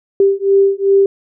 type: beating tone pair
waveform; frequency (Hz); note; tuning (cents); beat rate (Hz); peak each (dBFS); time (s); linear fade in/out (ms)
sine; 392.3 / 394.9; G4 / G4; +1 / +13; 2.6; -12; 0.2-1.06; 2
effects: none